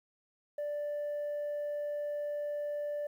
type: tone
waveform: sine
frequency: 587 Hz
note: D5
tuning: 1 cent flat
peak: -31 dBFS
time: 0.58-3.07 s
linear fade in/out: 5 ms
effects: tanh soft clip ceiling -32 dBFS + 11-bit